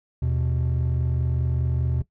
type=tone pair together; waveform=triangle; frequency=79.9 / 124.9 Hz; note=D#2 / B2; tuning=+47 / +20 cents; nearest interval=minor sixth; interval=773 cents; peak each=-21 dBFS; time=0.22-2.02 s; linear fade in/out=5 ms; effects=noise-tail reverb RT60 0.1 s tail -18 dB re dry + tanh soft clip ceiling -14 dBFS